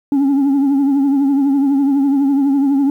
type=tone with vibrato; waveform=sine; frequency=277.2 Hz; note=C#4; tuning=in tune; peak=-8 dBFS; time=0.12-2.9 s; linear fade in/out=2 ms; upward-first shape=triangle; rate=12 Hz; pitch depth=75 cents each way; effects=tanh soft clip ceiling -10 dBFS + 8-bit